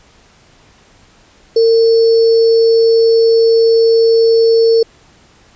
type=tone with sample-and-hold; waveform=sine; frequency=455.2 Hz; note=A#4; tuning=41 cents flat; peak=-6 dBFS; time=1.56-4.83 s; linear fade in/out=5 ms; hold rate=4900 Hz; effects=pink hiss -47 dBFS RMS until 5.55 s + resampled to 16000 Hz